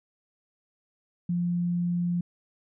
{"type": "tone", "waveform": "sine", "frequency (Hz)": 174.61, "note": "F3", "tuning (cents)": 0, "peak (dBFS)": -24, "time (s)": [1.29, 2.21], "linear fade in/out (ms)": 5, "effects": []}